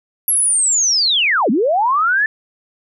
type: linear two-way sweep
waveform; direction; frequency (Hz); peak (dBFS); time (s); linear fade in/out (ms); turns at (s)
sine; down then up; 11440 to 196 to 1778; -12; 0.28-2.26; 2; 1.5
effects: none